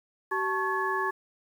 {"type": "tone cluster", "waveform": "sine", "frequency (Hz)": [381.5, 880, 1105, 1706], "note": ["G4", "A5", "C#6", "G#6"], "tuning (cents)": [-47, 0, -6, 46], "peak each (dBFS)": [-32, -33, -30, -31], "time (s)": [0.31, 1.11], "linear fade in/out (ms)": 10, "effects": ["9-bit"]}